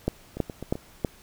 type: two click trains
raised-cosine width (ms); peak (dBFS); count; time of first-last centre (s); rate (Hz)
2; -10 / -21; 4 / 4; 0.08-1.048 / 0.37-0.755; 3.1 / 7.8
effects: pink hiss -53 dBFS RMS until 1.22 s